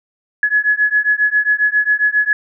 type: beating tone pair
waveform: sine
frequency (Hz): 1691 / 1698.4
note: G#6 / G#6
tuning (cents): +31 / +38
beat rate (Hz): 7.4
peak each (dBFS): -15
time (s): 0.43-2.33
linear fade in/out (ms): 2
effects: none